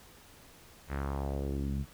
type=tone with low-pass filter sweep; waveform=sawtooth; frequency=69.3 Hz; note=C#2; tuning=in tune; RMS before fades=-34 dBFS; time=0.88-1.86 s; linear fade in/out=50 ms; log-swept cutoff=2000 to 160 Hz; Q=2.2; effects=pink hiss -56 dBFS RMS until 1.93 s